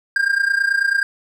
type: tone with amplitude modulation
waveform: triangle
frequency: 1602 Hz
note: G6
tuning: 37 cents sharp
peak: -10 dBFS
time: 0.16-1.03 s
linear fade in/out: 2 ms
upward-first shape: sine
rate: 29.2 Hz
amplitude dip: 80%
effects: none